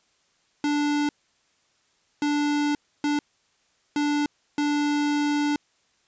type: tone bursts at uneven times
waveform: square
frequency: 293 Hz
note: D4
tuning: 4 cents flat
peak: -22 dBFS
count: 5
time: 0.64-1.09 / 2.22-2.75 / 3.04-3.19 / 3.96-4.26 / 4.58-5.56 s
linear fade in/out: 2 ms
effects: white hiss -66 dBFS RMS until 6.07 s + resampled to 16000 Hz